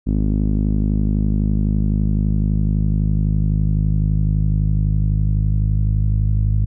sawtooth tone with low-pass filter sweep, 51.91 Hz, G#1, in tune, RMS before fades -17 dBFS, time 0.06-6.66 s, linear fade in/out 20 ms, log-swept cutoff 250 to 120 Hz, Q 2.6, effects none

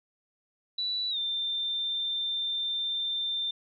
sine tone with pitch glide, 3951 to 3581 Hz, B7 to A7, 0 to +30 cents, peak -28 dBFS, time 0.78-3.51 s, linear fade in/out 5 ms, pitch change -170 cents, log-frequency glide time 1.1-1.18 s, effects none

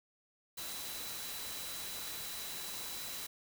sine tone in noise, 3962 Hz, B7, 5 cents sharp, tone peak -48 dBFS, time 0.57-3.27 s, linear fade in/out 10 ms, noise white, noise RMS -43 dBFS, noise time 0.57-3.27 s, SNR -8 dB, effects none

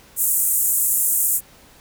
white band-pass noise, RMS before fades -19 dBFS, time 0.16-1.41 s, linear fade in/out 50 ms, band 7400 to 16000 Hz, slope 48 dB/octave, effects pink hiss -49 dBFS RMS until 1.8 s

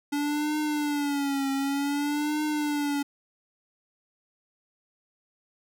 square tone with vibrato, 287.5 Hz, D4, 37 cents flat, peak -26 dBFS, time 0.12-3.03 s, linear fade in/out 10 ms, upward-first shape triangle, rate 0.54 Hz, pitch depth 100 cents each way, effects none

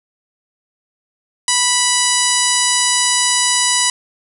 harmonic tone, 984 Hz, B5, 7 cents flat, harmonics 1 / 2 / 3 / 4 / 5 / 6 / 7 / 8 / 9 / 10, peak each -22 / -22 / -22 / -22 / -22 / -22 / -22 / -22 / -22 / -22 dBFS, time 1.48-3.9 s, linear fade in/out 2 ms, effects 7-bit

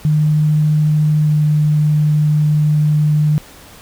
sine tone with pitch glide, 152.3 to 150.99 Hz, D#3 to D3, -37 to +48 cents, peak -10 dBFS, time 0.05-3.38 s, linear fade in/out 0 ms, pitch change -15 cents, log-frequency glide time 1.2-1.35 s, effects pink hiss -40 dBFS RMS until 3.81 s

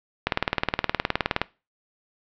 click train, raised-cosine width 0.3 ms, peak -4 dBFS, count 23, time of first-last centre 0.27-1.416 s, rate 19.2 Hz, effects noise-tail reverb RT60 0.3 s tail -21 dB re dry + low-pass 4000 Hz 12 dB/octave

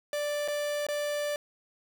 45% pulse tone with dropouts, 587.3 Hz, D5, in tune, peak -29 dBFS, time 0.13-1.36 s, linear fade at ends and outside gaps 1 ms, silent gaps 0.478-0.483 / 0.867-0.886 s, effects none

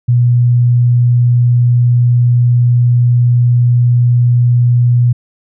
sine tone, 121.5 Hz, B2, 28 cents flat, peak -6 dBFS, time 0.08-5.13 s, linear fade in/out 10 ms, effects none

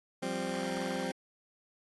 20% pulse chord, F suspended second, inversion none, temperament just, 174.61 / 196.44 / 261.9 Hz, F3 / G3 / C4, 0 / +4 / +2 cents, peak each -35 / -33 / -32 dBFS, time 0.22-1.12 s, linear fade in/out 10 ms, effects AAC 32 kbps

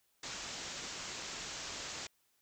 white low-pass noise, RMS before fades -44 dBFS, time 0.23-2.07 s, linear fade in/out 5 ms, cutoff 7500 Hz, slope 96 dB/octave, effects white hiss -75 dBFS RMS until 2.41 s

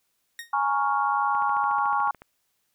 sawtooth tone with exponential decay, 1861 Hz, A#6, 3 cents flat, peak -28 dBFS, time 0.39-0.54 s, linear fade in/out 1 ms, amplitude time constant 31 ms
sine chord, Bb minor seventh, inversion third, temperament equal, 830.6 / 932.3 / 1108.7 / 1396.9 Hz, Ab5 / Bb5 / Db6 / F6, 0 / 0 / 0 / 0 cents, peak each -25 / -30 / -25 / -30 dBFS, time 0.53-2.11 s, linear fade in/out 5 ms
click train, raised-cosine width 0.5 ms, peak -28 dBFS, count 13, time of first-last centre 1.35-2.22 s, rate 13.8 Hz
effects white hiss -73 dBFS RMS until 2.74 s

